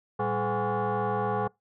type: tone with frequency modulation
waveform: sine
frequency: 197.5 Hz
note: G3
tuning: 13 cents sharp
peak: -24 dBFS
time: 0.19-1.48 s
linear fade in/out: 10 ms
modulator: 311 Hz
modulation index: 3.1
effects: noise-tail reverb RT60 0.2 s tail -25 dB re dry + tanh soft clip ceiling -20 dBFS